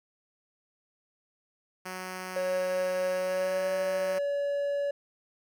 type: tone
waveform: 5% pulse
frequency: 185 Hz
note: F#3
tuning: in tune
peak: -25 dBFS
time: 1.85-4.19 s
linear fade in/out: 10 ms
type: tone with pitch glide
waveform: triangle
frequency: 551 to 568.8 Hz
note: C#5 to C#5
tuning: -11 to +45 cents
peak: -25 dBFS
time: 2.36-4.91 s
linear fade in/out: 5 ms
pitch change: +56 cents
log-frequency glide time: 3.1-3.73 s
effects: none